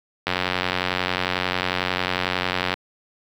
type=click train; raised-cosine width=0.3 ms; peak=-5 dBFS; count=226; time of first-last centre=0.27-2.74 s; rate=91.1 Hz; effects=high-pass 80 Hz 12 dB/octave + 7-bit